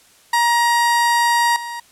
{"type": "tone with level steps", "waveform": "30% pulse", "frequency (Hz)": 945, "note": "A#5", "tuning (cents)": 23, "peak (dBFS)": [-11, -24], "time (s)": [0.33, 1.8], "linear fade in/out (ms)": 5, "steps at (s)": 1.56, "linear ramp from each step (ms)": 2, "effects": ["white hiss -51 dBFS RMS until 1.91 s", "low-pass 11000 Hz 12 dB/octave"]}